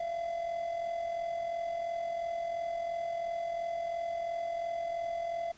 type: tone with amplitude modulation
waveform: triangle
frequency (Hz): 679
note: F5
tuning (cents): -49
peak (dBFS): -28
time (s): 0-5.52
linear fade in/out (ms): 5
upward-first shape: sine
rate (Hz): 42.9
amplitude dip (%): 55
effects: pink hiss -59 dBFS RMS until 5.57 s + resampled to 16000 Hz